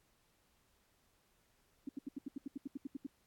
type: tone bursts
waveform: sine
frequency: 275.4 Hz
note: C#4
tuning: 11 cents flat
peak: -38 dBFS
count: 13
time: 1.87-3.067 s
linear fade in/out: 5 ms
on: 21 ms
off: 77 ms
effects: pink hiss -74 dBFS RMS until 3.26 s + AAC 64 kbps